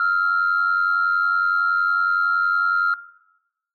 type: tone pair together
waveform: sine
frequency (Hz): 1306.1 / 1396.9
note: E6 / F6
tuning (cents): -16 / 0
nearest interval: minor second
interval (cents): 116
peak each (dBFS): -22 / -17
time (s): 0-2.94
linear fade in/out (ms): 2
effects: noise-tail reverb RT60 0.9 s tail -17 dB re dry + tanh soft clip ceiling -12 dBFS

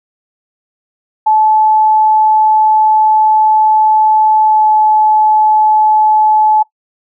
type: tone with pitch glide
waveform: sine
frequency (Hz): 865 to 860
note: A5 to A5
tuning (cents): -30 to -40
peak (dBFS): -6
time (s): 1.26-6.63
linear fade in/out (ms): 10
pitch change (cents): -10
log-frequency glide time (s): 4.45-4.66
effects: noise-tail reverb RT60 0.1 s tail -20 dB re dry

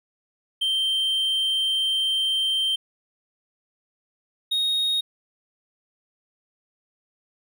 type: tone pair in turn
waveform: triangle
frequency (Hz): 3136 / 3736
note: G7 / A#7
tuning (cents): 0 / +3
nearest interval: minor third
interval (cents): 303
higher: second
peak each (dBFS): -19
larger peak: neither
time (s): 0.61-2.76 / 4.51-5.01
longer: first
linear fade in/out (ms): 10
effects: none

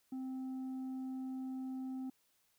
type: tone with tanh clipping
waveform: sine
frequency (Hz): 260.8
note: C4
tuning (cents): -5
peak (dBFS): -40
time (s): 0.12-2.1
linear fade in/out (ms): 5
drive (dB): 4
effects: white hiss -75 dBFS RMS until 2.58 s

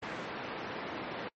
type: band-pass noise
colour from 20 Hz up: pink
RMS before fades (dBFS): -40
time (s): 0.02-1.29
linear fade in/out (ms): 10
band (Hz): 230 to 2300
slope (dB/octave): 12
effects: noise-tail reverb RT60 0.1 s tail -25 dB re dry + MP3 32 kbps

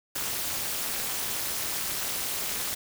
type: noise with amplitude modulation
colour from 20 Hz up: white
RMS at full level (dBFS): -27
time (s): 0.15-2.75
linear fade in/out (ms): 10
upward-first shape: sine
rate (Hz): 238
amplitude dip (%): 95
effects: none

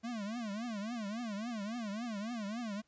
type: tone with vibrato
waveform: square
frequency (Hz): 220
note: A3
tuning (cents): 0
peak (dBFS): -38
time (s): 0.03-2.82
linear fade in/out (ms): 20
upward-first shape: triangle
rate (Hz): 3.6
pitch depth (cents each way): 220
effects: pink hiss -75 dBFS RMS until 2.87 s + resampled to 16000 Hz

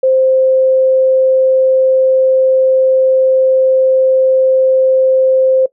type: tone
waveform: sine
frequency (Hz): 523.3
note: C5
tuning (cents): 0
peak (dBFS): -7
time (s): 0.03-5.66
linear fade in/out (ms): 5
effects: noise-tail reverb RT60 0.1 s tail -19 dB re dry

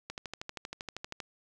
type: click train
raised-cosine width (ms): 0.2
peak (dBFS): -21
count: 15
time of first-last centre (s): 0.1-1.202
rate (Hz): 12.7
effects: none

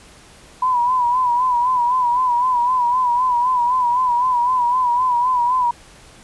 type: tone with vibrato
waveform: sine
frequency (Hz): 988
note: B5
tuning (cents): 0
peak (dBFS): -14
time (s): 0.62-5.71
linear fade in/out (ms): 5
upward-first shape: sine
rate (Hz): 3.9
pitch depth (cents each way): 66
effects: pink hiss -45 dBFS RMS until 6.23 s + resampled to 24000 Hz

